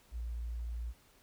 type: tone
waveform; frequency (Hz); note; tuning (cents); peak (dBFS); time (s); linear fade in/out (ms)
sine; 58.27; A#1; 0; -36; 0.11-0.94; 50
effects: pink hiss -65 dBFS RMS until 1.22 s